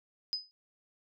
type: tone with exponential decay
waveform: sine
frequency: 5010 Hz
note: D#8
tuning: 11 cents sharp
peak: -27 dBFS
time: 0.33-0.51 s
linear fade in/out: 0 ms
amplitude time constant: 37 ms
effects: none